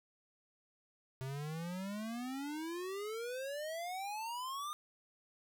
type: exponential sweep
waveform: square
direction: up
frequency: 129.1 to 1228 Hz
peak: -40 dBFS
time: 1.21-4.73 s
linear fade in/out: 0 ms
effects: none